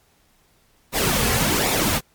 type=noise with flanger; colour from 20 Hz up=pink; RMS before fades=-20 dBFS; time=0.92-2.01 s; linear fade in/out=50 ms; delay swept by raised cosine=0.63 to 3.33 ms; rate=1.3 Hz; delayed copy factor=-0.55; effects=pink hiss -60 dBFS RMS until 2.14 s + MP3 96 kbps